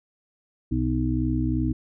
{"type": "harmonic tone", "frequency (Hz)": 62.8, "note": "B1", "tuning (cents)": 30, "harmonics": [1, 2, 4, 5], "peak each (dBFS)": [-27, -27, -27, -27], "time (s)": [0.71, 1.73], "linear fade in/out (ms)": 10, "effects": []}